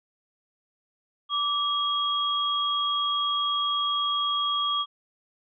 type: tone pair together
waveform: sine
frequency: 1168 / 3284 Hz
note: D6 / G#7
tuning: -10 / -20 cents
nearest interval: octave + tritone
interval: 1790 cents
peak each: -26 dBFS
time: 1.29-4.86 s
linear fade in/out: 50 ms
effects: none

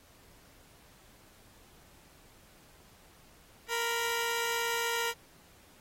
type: tone pair together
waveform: 10% pulse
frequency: 466.2 / 989 Hz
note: A#4 / B5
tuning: 0 / +2 cents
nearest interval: octave + minor second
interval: 1302 cents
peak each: -22 / -29 dBFS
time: 3.68-5.14 s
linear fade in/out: 50 ms
effects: pink hiss -60 dBFS RMS until 5.8 s + AAC 48 kbps

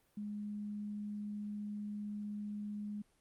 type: tone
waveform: sine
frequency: 207.7 Hz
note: G#3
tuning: in tune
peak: -39 dBFS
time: 0.17-3.02 s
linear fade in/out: 5 ms
effects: pink hiss -73 dBFS RMS until 3.2 s + Opus 32 kbps

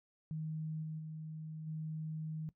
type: tone with level steps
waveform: sine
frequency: 156.9 Hz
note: D#3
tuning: 15 cents sharp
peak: -37 / -39 / -42 / -38 dBFS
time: 0.31-2.49 s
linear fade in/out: 0 ms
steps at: 0.82 / 0.98 / 1.66 s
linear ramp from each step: 20 ms
effects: noise-tail reverb RT60 0.1 s tail -18 dB re dry

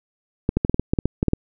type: clicks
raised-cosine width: 3 ms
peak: -5 dBFS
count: 12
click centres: 0.491 / 0.57 / 0.649 / 0.696 / 0.744 / 0.796 / 0.935 / 0.988 / 1.056 / 1.229 / 1.283 / 1.334 s
effects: none

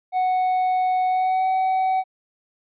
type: tone with pitch glide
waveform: triangle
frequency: 740 to 754.7 Hz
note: F#5 to F#5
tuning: 0 to +34 cents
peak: -16 dBFS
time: 0.12-2.04 s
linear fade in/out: 50 ms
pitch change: +34 cents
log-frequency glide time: 1.08-1.48 s
effects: resampled to 8000 Hz

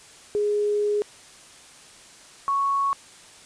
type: tone pair in turn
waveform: sine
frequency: 415.3 / 1108.7 Hz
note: G#4 / C#6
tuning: 0 / 0 cents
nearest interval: octave + perfect fourth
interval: 1700 cents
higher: second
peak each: -20 dBFS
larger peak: neither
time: 0.35-1.02 / 2.48-2.93 s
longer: first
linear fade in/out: 0 ms
effects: white hiss -48 dBFS RMS until 3.45 s + resampled to 22050 Hz

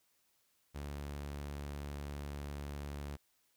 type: tone with vibrato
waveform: sawtooth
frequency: 71.9 Hz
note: D2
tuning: 36 cents flat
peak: -37 dBFS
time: 0.74-3.17 s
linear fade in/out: 20 ms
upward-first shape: square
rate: 17 Hz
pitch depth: 8 cents each way
effects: white hiss -75 dBFS RMS until 3.56 s

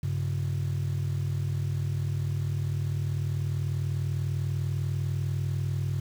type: tone pair together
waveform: sine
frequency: 98 / 138.11 Hz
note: G2 / C#3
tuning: 0 / -6 cents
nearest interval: tritone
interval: 594 cents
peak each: -27 dBFS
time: 0.03-6 s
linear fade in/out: 5 ms
effects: tanh soft clip ceiling -23 dBFS + 8-bit

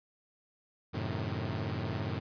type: chord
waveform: sawtooth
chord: F# diminished seventh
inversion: none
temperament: equal with one note detuned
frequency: 92.5 / 110 / 132.49 / 155.56 Hz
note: F#2 / A2 / C3 / Eb3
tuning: 0 / 0 / +22 / 0 cents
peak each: -34 / -33 / -36 / -37 dBFS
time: 0.93-2.2 s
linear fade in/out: 20 ms
effects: resampled to 11025 Hz

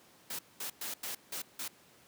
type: noise bursts at uneven times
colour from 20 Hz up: white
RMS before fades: -39 dBFS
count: 6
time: 0.3-0.39 / 0.6-0.7 / 0.81-0.94 / 1.03-1.15 / 1.32-1.42 / 1.59-1.68 s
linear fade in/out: 5 ms
effects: pink hiss -61 dBFS RMS until 2.07 s + high-pass 150 Hz 12 dB/octave

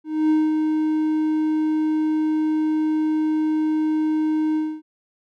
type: tone with ADSR envelope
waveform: triangle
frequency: 310.5 Hz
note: D#4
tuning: 3 cents flat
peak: -12 dBFS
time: 0.04-4.82 s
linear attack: 260 ms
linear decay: 210 ms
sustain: -4 dB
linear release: 260 ms
effects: none

